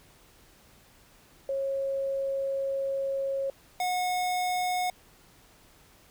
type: tone pair in turn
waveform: sine / square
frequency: 545 / 727.5 Hz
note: C#5 / F#5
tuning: -29 / -29 cents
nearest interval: perfect fourth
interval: 500 cents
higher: second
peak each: -27 dBFS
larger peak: neither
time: 1.49-3.5 / 3.8-4.9 s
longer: first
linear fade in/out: 2 ms
effects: pink hiss -58 dBFS RMS until 6.1 s